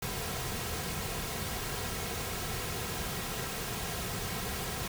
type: noise with comb filter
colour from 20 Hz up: pink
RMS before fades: -36 dBFS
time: 0.02-4.88 s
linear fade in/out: 5 ms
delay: 3.4 ms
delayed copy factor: -0.5
effects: none